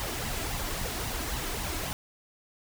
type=noise with flanger; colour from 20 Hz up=pink; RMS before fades=-33 dBFS; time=0-1.93 s; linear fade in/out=0 ms; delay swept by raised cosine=1 to 3.1 ms; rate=3.7 Hz; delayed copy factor=+0.55; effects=none